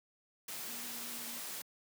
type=tone in noise; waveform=sine; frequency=237 Hz; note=A#3; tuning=29 cents sharp; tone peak=-53 dBFS; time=0.68-1.39 s; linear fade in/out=5 ms; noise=white; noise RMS=-43 dBFS; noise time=0.48-1.62 s; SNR=-13 dB; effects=high-pass 150 Hz 12 dB/octave